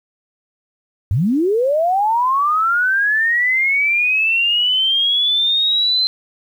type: linear sweep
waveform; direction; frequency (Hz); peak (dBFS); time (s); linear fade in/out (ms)
sine; up; 83.1 to 4104; -13; 1.11-6.07; 0
effects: 8-bit